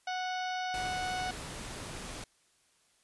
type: harmonic tone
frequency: 737 Hz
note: F#5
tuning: 7 cents flat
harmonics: 1 / 2 / 3 / 4 / 5 / 6 / 7 / 8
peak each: -34 / -40 / -44 / -46 / -48 / -50 / -51 / -52 dBFS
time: 0.07-1.31 s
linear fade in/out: 5 ms
type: noise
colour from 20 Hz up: pink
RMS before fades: -42 dBFS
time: 0.74-2.24 s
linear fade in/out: 2 ms
effects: white hiss -69 dBFS RMS until 3.03 s + resampled to 24000 Hz